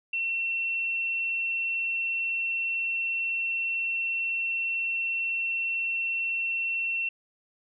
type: tone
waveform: sine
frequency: 2709 Hz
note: E7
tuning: 47 cents sharp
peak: -26 dBFS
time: 0.13-7.09 s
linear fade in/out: 5 ms
effects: none